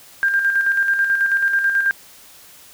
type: tone with tremolo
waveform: sine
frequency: 1595 Hz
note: G6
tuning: 30 cents sharp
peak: -13 dBFS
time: 0.23-1.91 s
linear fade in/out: 0 ms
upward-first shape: square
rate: 9.2 Hz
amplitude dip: 45%
effects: white hiss -45 dBFS RMS until 2.73 s